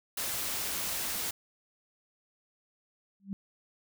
white noise, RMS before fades -34 dBFS, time 0.17-1.31 s, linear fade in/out 5 ms
sine tone with exponential growth, 196.3 Hz, G3, 3 cents sharp, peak -29 dBFS, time 3.2-3.33 s, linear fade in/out 0 ms, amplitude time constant 27 ms
effects none

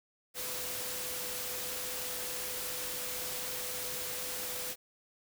sine tone in noise, 500 Hz, B4, 21 cents sharp, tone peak -47 dBFS, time 0.34-4.76 s, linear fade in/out 50 ms, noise white, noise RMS -38 dBFS, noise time 0.34-4.76 s, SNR -12 dB, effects none

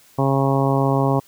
harmonic tone, 136.4 Hz, C#3, 28 cents flat, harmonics 1 / 2 / 3 / 4 / 5 / 6 / 7 / 8, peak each -19 / -22 / -24 / -25 / -26 / -27 / -27 / -28 dBFS, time 0.18-1.2 s, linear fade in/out 10 ms, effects white hiss -52 dBFS RMS until 1.27 s

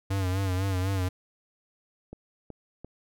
square tone with vibrato, 94.6 Hz, F#2, 39 cents sharp, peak -26 dBFS, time 0.1-1.09 s, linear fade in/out 10 ms, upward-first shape sine, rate 4 Hz, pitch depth 68 cents each way
clicks, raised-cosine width 2 ms, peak -27 dBFS, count 3, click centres 2.13 / 2.503 / 2.846 s
effects none

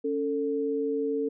sine tone pair together, 278.5 / 445.5 Hz, C#4 / A4, +8 / +22 cents, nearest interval minor sixth, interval 814 cents, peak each -30 / -27 dBFS, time 0.04-1.29 s, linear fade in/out 10 ms, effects none

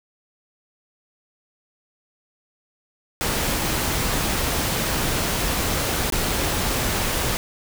pink noise with dropouts, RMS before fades -23 dBFS, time 3.21-7.37 s, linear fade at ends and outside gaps 0 ms, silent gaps 6.101-6.123 s, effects none

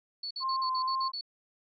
sine tone bursts, 4435 Hz, C#8, in tune, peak -34 dBFS, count 8, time 0.23-1.211 s, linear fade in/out 5 ms, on 78 ms, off 51 ms
sine tone with vibrato, 1046.5 Hz, C6, in tune, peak -28 dBFS, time 0.4-1.12 s, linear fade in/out 50 ms, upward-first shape square, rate 2.1 Hz, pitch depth 16 cents each way
effects none

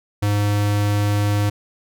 square tone, 103 Hz, G#2, 14 cents flat, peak -17 dBFS, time 0.22-1.5 s, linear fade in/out 10 ms, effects none

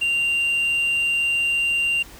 triangle tone with tanh clipping, 2777 Hz, F7, 10 cents flat, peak -19 dBFS, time 0.01-2.03 s, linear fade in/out 10 ms, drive 7 dB, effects added 50 Hz sine -54 dBFS peak until 2.19 s + pink hiss -44 dBFS RMS until 2.19 s

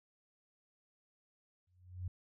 sine tone with exponential growth, 90.5 Hz, F#2, 38 cents flat, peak -35 dBFS, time 1.67-2.08 s, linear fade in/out 5 ms, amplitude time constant 87 ms, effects none

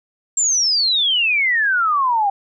sine exponential sweep, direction down, 7500 to 779 Hz, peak -14 dBFS, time 0.37-2.3 s, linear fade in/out 5 ms, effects none

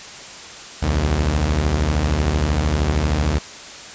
sawtooth beating tone pair, 63.3 / 76.3 Hz, B1 / D#2, +43 / -33 cents, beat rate 13 Hz, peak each -18 / -14 dBFS, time 0.82-3.39 s, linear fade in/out 10 ms, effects white hiss -36 dBFS RMS until 3.94 s + resampled to 16000 Hz

